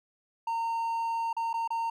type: tone with dropouts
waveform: triangle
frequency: 917 Hz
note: A#5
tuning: 29 cents flat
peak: -26 dBFS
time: 0.47-1.9 s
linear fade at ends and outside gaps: 5 ms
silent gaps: 1.33-1.366 / 1.531-1.539 / 1.677-1.704 s
effects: none